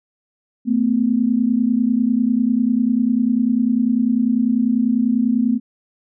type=tone pair together; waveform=sine; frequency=223 / 253.1 Hz; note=A3 / B3; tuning=+23 / +43 cents; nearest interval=major second; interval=220 cents; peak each=-17 dBFS; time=0.65-5.6 s; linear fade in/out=50 ms; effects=none